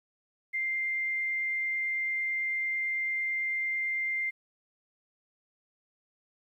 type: tone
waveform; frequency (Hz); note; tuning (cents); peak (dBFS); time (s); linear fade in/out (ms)
sine; 2097; C7; +3; -28; 0.53-4.31; 20
effects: 11-bit